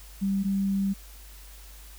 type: tone pair in turn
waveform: sine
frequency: 196 / 196 Hz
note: G3 / G3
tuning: 0 / 0 cents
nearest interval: unison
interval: 0 cents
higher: neither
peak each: -23 dBFS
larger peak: neither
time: 0.21-0.44 / 0.44-0.94 s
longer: second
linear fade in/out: 20 ms
effects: added 50 Hz sine -45 dBFS peak until 1.98 s + white hiss -51 dBFS RMS until 1.98 s